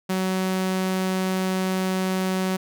sawtooth tone, 187.4 Hz, F#3, 22 cents sharp, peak -18 dBFS, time 0.09-2.57 s, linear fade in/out 10 ms, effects none

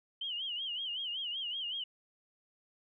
sine tone with vibrato, 3035 Hz, F#7, 43 cents sharp, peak -35 dBFS, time 0.21-1.84 s, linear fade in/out 5 ms, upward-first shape sine, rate 5.3 Hz, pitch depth 130 cents each way, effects none

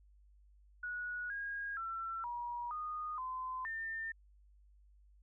sine tone with pitch steps, 1461 / 1633 / 1345 / 958 / 1232 / 1027 / 1802 Hz, F#6 / G#6 / E6 / A#5 / D#6 / C6 / A6, -22 / -30 / +34 / +47 / -17 / -33 / +41 cents, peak -38 dBFS, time 0.83-4.12 s, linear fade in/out 5 ms, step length 470 ms, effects added 50 Hz sine -61 dBFS peak until 5.22 s

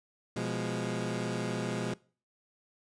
20% pulse chord, F diminished, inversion second, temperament equal, 123.47 / 174.61 / 207.7 Hz, Cb3 / F3 / Ab3, 0 / 0 / 0 cents, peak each -31 / -32 / -31 dBFS, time 0.36-1.94 s, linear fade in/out 5 ms, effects noise-tail reverb RT60 0.4 s tail -22 dB re dry + resampled to 22050 Hz

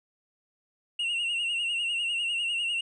triangle tone with vibrato, 2794 Hz, F7, in tune, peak -25 dBFS, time 0.99-2.81 s, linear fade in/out 5 ms, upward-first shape sine, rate 10 Hz, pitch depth 64 cents each way, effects resampled to 22050 Hz

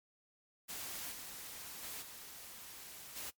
white noise with level steps, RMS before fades -44 / -48 / -45 / -51 / -44 dBFS, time 0.68-3.31 s, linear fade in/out 20 ms, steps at 1.11 / 1.82 / 2.01 / 3.15 s, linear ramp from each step 20 ms, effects noise-tail reverb RT60 0.1 s tail -20 dB re dry + MP3 96 kbps

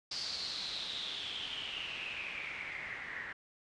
white noise with low-pass filter sweep, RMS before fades -41 dBFS, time 0.11-3.33 s, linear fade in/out 5 ms, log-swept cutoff 4800 to 1800 Hz, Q 7.7, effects resampled to 22050 Hz

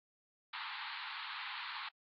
pink band-pass noise, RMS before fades -44 dBFS, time 0.53-1.89 s, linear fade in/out 5 ms, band 840 to 4400 Hz, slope 96 dB/octave, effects AAC 64 kbps

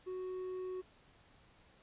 sine tone with hard clipping, 370 Hz, F#4, in tune, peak -40 dBFS, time 0.06-0.82 s, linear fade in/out 20 ms, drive 3 dB, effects pink hiss -65 dBFS RMS until 1.82 s + resampled to 8000 Hz

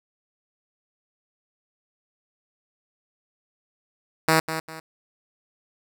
5% pulse tone with echo, 160 Hz, D#3, 49 cents sharp, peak -5 dBFS, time 4.28-4.4 s, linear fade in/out 5 ms, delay 200 ms, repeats 2, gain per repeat -10 dB, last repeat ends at 4.8 s, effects none

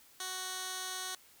15% pulse tone with band-pass filter, 371.7 Hz, F#4, 8 cents sharp, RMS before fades -40 dBFS, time 0.2-1.15 s, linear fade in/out 2 ms, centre 6900 Hz, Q 0.65, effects white hiss -61 dBFS RMS until 1.4 s

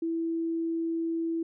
sine tone, 330 Hz, E4, 2 cents sharp, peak -27 dBFS, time 0.02-1.43 s, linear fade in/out 5 ms, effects none

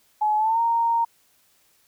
sine tone with pitch glide, 850 to 926.9 Hz, G#5 to A#5, +40 to -10 cents, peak -18 dBFS, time 0.21-1.05 s, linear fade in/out 10 ms, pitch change +150 cents, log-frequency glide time 0.37-0.6 s, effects white hiss -62 dBFS RMS until 1.87 s

